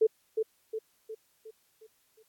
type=tone with echo; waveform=sine; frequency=440 Hz; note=A4; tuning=in tune; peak=-19 dBFS; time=0.01-0.07 s; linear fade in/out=10 ms; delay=360 ms; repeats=6; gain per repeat=-6 dB; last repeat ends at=2.23 s; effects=white hiss -70 dBFS RMS until 2.28 s + AAC 64 kbps